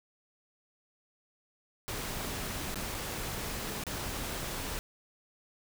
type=noise with dropouts; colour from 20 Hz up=pink; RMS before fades=-37 dBFS; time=1.88-4.79 s; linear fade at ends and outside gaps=0 ms; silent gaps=2.744-2.757 / 2.944-2.948 / 3.837-3.867 s; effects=none